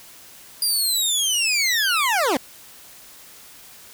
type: linear sweep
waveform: 20% pulse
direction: down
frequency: 4854 to 233.1 Hz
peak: -13 dBFS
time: 0.62-2.37 s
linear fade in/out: 2 ms
effects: white hiss -45 dBFS RMS until 3.93 s